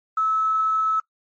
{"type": "tone with quantisation", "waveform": "sine", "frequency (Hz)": 1300, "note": "E6", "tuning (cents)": -24, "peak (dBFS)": -18, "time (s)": [0.17, 1], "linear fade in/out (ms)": 5, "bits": 8, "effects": ["noise-tail reverb RT60 0.1 s tail -21 dB re dry", "MP3 32 kbps"]}